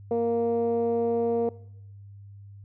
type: tone with low-pass filter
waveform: 15% pulse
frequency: 233.1 Hz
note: A#3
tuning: in tune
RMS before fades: -25 dBFS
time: 0.11-1.49 s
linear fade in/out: 2 ms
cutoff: 530 Hz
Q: 4.1
effects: noise-tail reverb RT60 0.8 s tail -22 dB re dry + added 100 Hz sine -43 dBFS peak until 2.64 s